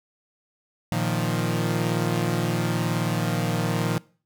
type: chord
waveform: sawtooth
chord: Bb suspended fourth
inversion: none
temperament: equal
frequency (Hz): 116.54 / 155.56 / 174.61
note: Bb2 / Eb3 / F3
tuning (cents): 0 / 0 / 0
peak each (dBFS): -23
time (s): 0.92-3.98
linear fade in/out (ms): 0
effects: noise-tail reverb RT60 0.4 s tail -22 dB re dry